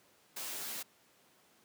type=noise with comb filter; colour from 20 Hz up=white; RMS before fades=-41 dBFS; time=0.36-0.83 s; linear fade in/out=10 ms; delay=11 ms; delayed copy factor=-0.7; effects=pink hiss -66 dBFS RMS until 1.64 s + high-pass 200 Hz 12 dB/octave